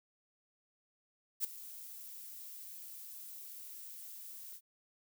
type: noise with ADSR envelope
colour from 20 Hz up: violet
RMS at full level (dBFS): -32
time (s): 1.4-4.61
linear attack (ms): 42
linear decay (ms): 9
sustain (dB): -17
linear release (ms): 60
effects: none